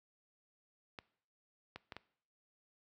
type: clicks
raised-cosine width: 0.3 ms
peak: -29 dBFS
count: 4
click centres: 0.988 / 1.76 / 1.922 / 1.966 s
effects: noise-tail reverb RT60 0.6 s tail -20 dB re dry + high-pass 60 Hz 12 dB/octave